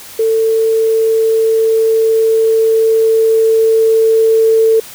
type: tone with level ramp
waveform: sine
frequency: 446.5 Hz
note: A4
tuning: 25 cents sharp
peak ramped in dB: -9 to -6 dBFS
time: 0.19-4.8 s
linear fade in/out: 5 ms
effects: white hiss -33 dBFS RMS until 4.94 s